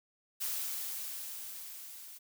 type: noise with level ramp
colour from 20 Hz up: blue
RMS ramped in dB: -35 to -50 dBFS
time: 0.4-2.19 s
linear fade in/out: 20 ms
effects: none